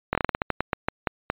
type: slowing click train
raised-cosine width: 0.5 ms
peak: -7 dBFS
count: 14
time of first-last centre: 0.13-1.301 s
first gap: 21 ms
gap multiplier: 1.22
effects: resampled to 8000 Hz